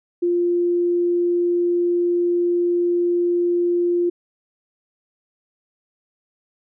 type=tone; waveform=sine; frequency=349.2 Hz; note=F4; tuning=in tune; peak=-16 dBFS; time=0.22-4.1 s; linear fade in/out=10 ms; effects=none